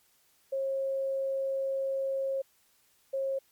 sine tone pair in turn, 540 / 540 Hz, C#5 / C#5, -45 / -45 cents, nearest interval unison, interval 0 cents, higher neither, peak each -28 dBFS, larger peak neither, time 0.52-2.42 / 3.13-3.39 s, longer first, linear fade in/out 10 ms, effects white hiss -67 dBFS RMS until 3.51 s + MP3 96 kbps

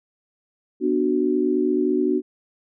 sine chord, B minor, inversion none, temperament just, 246.9 / 296.3 / 370.4 Hz, B3 / D4 / F#4, 0 / +15 / +2 cents, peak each -24 / -22 / -21 dBFS, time 0.8-2.22 s, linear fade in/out 50 ms, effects none

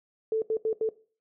sine tone bursts at uneven times, 441.5 Hz, A4, 6 cents sharp, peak -23 dBFS, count 4, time 0.32-0.42 / 0.5-0.57 / 0.65-0.73 / 0.81-0.89 s, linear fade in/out 2 ms, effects noise-tail reverb RT60 0.4 s tail -19 dB re dry

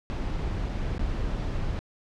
brown noise with dropouts, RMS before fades -29 dBFS, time 0.1-1.79 s, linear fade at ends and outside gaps 0 ms, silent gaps 0.688-0.692 / 0.981-0.994 s, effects low-pass 5000 Hz 12 dB/octave

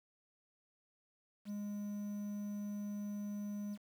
triangle tone with quantisation, 205.7 Hz, G#3, 16 cents flat, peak -37 dBFS, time 1.45-3.78 s, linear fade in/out 50 ms, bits 10, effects none

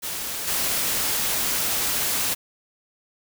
white noise with level steps, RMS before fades -30 / -24 dBFS, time 0.02-2.35 s, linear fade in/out 20 ms, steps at 0.47 s, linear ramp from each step 10 ms, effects none

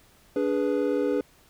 triangle chord, G# diminished, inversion second, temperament equal with one note detuned, 289.3 / 415.3 / 493.9 Hz, D4 / G#4 / B4, -26 / 0 / 0 cents, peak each -25 dBFS, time 0.36-1.21 s, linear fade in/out 2 ms, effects pink hiss -58 dBFS RMS until 1.49 s

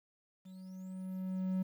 triangle tone with level ramp, 186.9 Hz, F#3, 18 cents sharp, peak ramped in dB -47 to -28 dBFS, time 0.45-1.63 s, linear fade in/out 10 ms, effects 11-bit

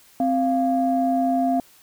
sine tone pair together, 261.6 / 694.4 Hz, C4 / F5, 0 / -10 cents, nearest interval octave + perfect fourth, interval 1690 cents, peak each -20 dBFS, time 0.2-1.6 s, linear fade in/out 2 ms, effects tanh soft clip ceiling -10 dBFS + white hiss -53 dBFS RMS until 1.82 s

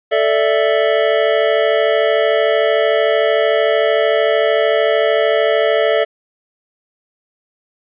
square chord, A suspended fourth, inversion none, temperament just, 440 / 586.7 / 660 Hz, A4 / D5 / E5, 0 / -2 / +2 cents, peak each -17 dBFS, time 0.11-6.05 s, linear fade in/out 20 ms, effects resampled to 8000 Hz + 8-bit

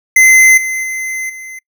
square tone with level steps, 2058 Hz, C7, 29 cents flat, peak -4 / -16 / -18 / -27 dBFS, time 0.16-1.59 s, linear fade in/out 5 ms, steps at 0.57 / 0.83 / 1.29 s, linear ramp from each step 10 ms, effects noise-tail reverb RT60 0.1 s tail -25 dB re dry

